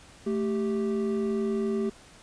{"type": "tone pair together", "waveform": "triangle", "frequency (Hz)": [220, 392], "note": ["A3", "G4"], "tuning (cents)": [0, 0], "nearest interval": "minor seventh", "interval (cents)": 1000, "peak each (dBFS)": -26, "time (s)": [0.26, 1.9], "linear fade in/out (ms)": 10, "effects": ["pink hiss -52 dBFS RMS until 2.22 s", "resampled to 22050 Hz"]}